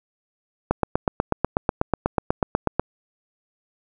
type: click train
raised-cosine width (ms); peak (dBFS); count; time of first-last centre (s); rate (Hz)
1; -4; 18; 0.71-2.796; 8.15
effects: none